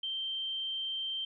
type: tone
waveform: sine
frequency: 3136 Hz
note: G7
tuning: in tune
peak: -33 dBFS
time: 0.03-1.25 s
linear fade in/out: 5 ms
effects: none